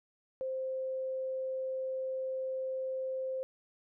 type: tone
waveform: sine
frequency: 523.3 Hz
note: C5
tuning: in tune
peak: -33 dBFS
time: 0.41-3.43 s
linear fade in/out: 0 ms
effects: none